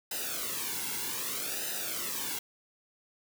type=noise with flanger; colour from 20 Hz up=white; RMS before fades=-35 dBFS; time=0.11-2.39 s; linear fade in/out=5 ms; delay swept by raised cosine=0.89 to 1.66 ms; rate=0.64 Hz; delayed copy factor=-0.8; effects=none